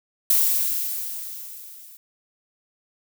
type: noise with level ramp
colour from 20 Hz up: violet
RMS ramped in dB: -17 to -46 dBFS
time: 0.3-1.97 s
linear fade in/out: 2 ms
effects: none